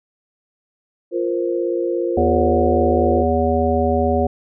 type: chord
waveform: sine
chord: F suspended fourth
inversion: none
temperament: equal with one note detuned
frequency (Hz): 348.2 / 466.2 / 523.3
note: F4 / Bb4 / C5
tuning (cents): -5 / 0 / 0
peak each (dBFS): -20 / -24 / -24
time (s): 1.11-3.25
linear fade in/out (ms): 50
type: harmonic tone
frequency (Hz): 81.1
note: E2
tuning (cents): -28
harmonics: 1 / 3 / 5 / 7 / 9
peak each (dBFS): -21 / -21 / -21 / -21 / -21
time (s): 2.17-4.27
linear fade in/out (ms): 5
effects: none